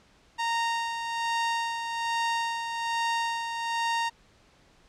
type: tone with tremolo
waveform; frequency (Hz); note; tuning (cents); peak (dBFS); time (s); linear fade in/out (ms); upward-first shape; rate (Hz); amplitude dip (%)
sawtooth; 926; A#5; -12; -21; 0.38-4.1; 20; sine; 1.2; 50
effects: pink hiss -60 dBFS RMS until 4.88 s + low-pass 6000 Hz 12 dB/octave